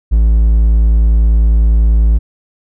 triangle tone, 55.1 Hz, A1, 3 cents sharp, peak -4 dBFS, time 0.11-2.19 s, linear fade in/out 20 ms, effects none

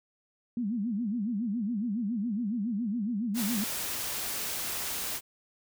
sine tone with vibrato, 220 Hz, A3, in tune, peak -28 dBFS, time 0.57-3.64 s, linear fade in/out 2 ms, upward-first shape sine, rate 7.2 Hz, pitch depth 210 cents each way
white noise, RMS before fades -34 dBFS, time 3.34-5.21 s, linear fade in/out 50 ms
effects none

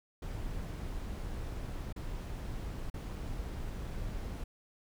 brown noise with dropouts, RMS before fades -39 dBFS, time 0.22-4.44 s, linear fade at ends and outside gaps 5 ms, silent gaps 1.927-1.961 / 2.901-2.94 s, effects none

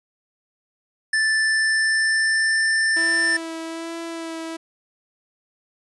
square tone with pitch glide, 1760 to 1780.5 Hz, A6 to A6, 0 to +20 cents, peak -18 dBFS, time 1.13-3.37 s, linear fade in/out 5 ms, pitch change +20 cents, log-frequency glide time 1.34-2.65 s
sawtooth tone with vibrato, 329.6 Hz, E4, in tune, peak -25 dBFS, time 2.96-4.57 s, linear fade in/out 10 ms, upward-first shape sine, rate 1.2 Hz, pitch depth 20 cents each way
effects resampled to 24000 Hz

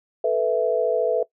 sine chord, A suspended second, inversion none, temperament equal, 440 / 493.9 / 659.3 Hz, A4 / B4 / E5, 0 / 0 / 0 cents, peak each -23 / -22 / -22 dBFS, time 0.24-1.23 s, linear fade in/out 5 ms, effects noise-tail reverb RT60 0.1 s tail -20 dB re dry

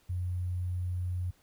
sine tone with sample-and-hold, 90 Hz, F#2, 47 cents flat, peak -30 dBFS, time 0.09-1.31 s, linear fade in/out 10 ms, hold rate 11025 Hz, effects pink hiss -66 dBFS RMS until 1.42 s

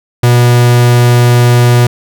45% pulse tone, 121.3 Hz, B2, 31 cents flat, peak -4 dBFS, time 0.23-1.87 s, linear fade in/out 5 ms, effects none

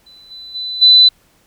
sine tone with level steps, 4000 Hz, B7, 21 cents sharp, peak -40 / -31 / -21 / -4 dBFS, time 0.06-1.09 s, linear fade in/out 10 ms, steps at 0.3 / 0.54 / 0.81 s, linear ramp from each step 20 ms, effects pink hiss -55 dBFS RMS until 1.46 s

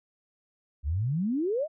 sine exponential sweep, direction up, 65.1 to 662 Hz, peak -25 dBFS, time 0.83-1.68 s, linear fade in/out 50 ms, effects none

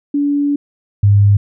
sine tone pair in turn, 287 / 101.47 Hz, D4 / G#2, -40 / -40 cents, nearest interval octave + tritone, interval 1800 cents, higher first, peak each -12 / -6 dBFS, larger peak second, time 0.14-0.56 / 1.03-1.37 s, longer first, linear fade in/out 5 ms, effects none

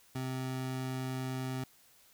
25% pulse tone, 130 Hz, C3, 11 cents flat, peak -31 dBFS, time 0.15-1.64 s, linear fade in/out 5 ms, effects white hiss -63 dBFS RMS until 2.13 s

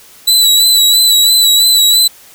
sawtooth tone with vibrato, 3951 Hz, B7, in tune, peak -3 dBFS, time 0.27-2.08 s, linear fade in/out 10 ms, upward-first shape sine, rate 3 Hz, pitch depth 39 cents each way, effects white hiss -40 dBFS RMS until 2.34 s

